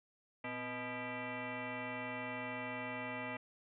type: tone with frequency modulation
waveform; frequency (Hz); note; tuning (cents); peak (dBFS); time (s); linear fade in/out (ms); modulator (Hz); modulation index
sine; 859; A5; -42; -39; 0.44-3.37; 5; 371; 4.6
effects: none